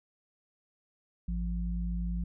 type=tone pair together; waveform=sine; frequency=54.29 / 174.7 Hz; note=A1 / F3; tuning=-22 / +1 cents; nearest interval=octave + minor sixth; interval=2023 cents; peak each=-31 / -35 dBFS; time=1.28-2.24 s; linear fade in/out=5 ms; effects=none